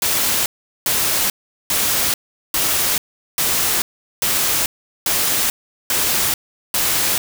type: noise bursts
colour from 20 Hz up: white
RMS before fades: -18 dBFS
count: 9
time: 0.02-7.18 s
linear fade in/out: 2 ms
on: 440 ms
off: 400 ms
effects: none